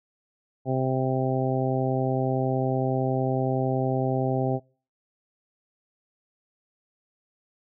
harmonic tone, 130.81 Hz, C3, in tune, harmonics 1 / 2 / 3 / 4 / 5 / 6, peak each -26 / -29 / -30 / -32 / -31 / -32 dBFS, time 0.65-4.6 s, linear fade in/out 50 ms, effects noise-tail reverb RT60 0.4 s tail -25 dB re dry

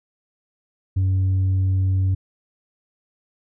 sine tone with tanh clipping, 94.6 Hz, F#2, 39 cents sharp, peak -17 dBFS, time 0.96-2.15 s, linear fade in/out 10 ms, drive 2 dB, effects none

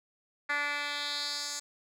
10% pulse tone with band-pass filter sweep, 290.1 Hz, D4, 21 cents flat, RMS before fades -34 dBFS, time 0.49-1.6 s, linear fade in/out 10 ms, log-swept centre 1900 to 6500 Hz, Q 2.7, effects none

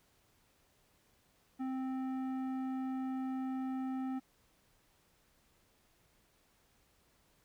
sine tone with tanh clipping, 261.6 Hz, C4, in tune, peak -37 dBFS, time 1.59-4.2 s, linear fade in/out 20 ms, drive 12 dB, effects pink hiss -71 dBFS RMS until 7.44 s

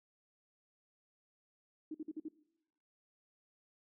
sine tone bursts, 311.1 Hz, D#4, in tune, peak -39 dBFS, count 5, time 1.91-2.285 s, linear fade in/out 5 ms, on 35 ms, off 50 ms, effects noise-tail reverb RT60 0.9 s tail -20 dB re dry

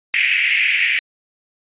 white band-pass noise, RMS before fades -17 dBFS, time 0.14-0.99 s, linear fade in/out 0 ms, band 2000 to 2600 Hz, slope 48 dB/octave, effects resampled to 8000 Hz

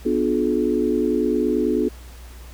sine chord, B diminished seventh, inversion none, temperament just, 246.9 / 296.3 / 355.6 / 426.7 Hz, B3 / D4 / F4 / Ab4, 0 / +15 / +31 / +47 cents, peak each -23 dBFS, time 0.05-1.89 s, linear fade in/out 10 ms, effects added 60 Hz sine -38 dBFS peak until 2.53 s + pink hiss -47 dBFS RMS until 2.53 s

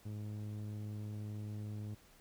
sawtooth tone with low-pass filter, 105.3 Hz, G#2, 24 cents sharp, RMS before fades -43 dBFS, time 0.05-1.95 s, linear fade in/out 10 ms, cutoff 300 Hz, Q 0.57, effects pink hiss -64 dBFS RMS until 2.2 s

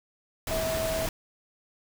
sine tone in noise, 646 Hz, E5, 35 cents flat, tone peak -28 dBFS, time 0.51-1.06 s, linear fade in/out 2 ms, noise pink, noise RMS -32 dBFS, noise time 0.47-1.09 s, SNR +1 dB, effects none

